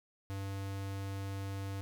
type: tone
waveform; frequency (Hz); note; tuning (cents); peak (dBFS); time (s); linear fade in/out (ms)
square; 98; G2; 0; -38; 0.3-1.81; 0
effects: none